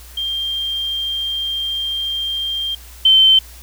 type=tone pair in turn; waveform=sine; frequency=3187 / 3094 Hz; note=G7 / G7; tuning=+28 / -23 cents; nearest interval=minor second; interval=51 cents; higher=first; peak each=-19 / -7 dBFS; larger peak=second; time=0.17-2.75 / 3.05-3.39 s; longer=first; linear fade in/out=5 ms; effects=added 60 Hz sine -38 dBFS peak until 3.62 s + white hiss -42 dBFS RMS until 3.62 s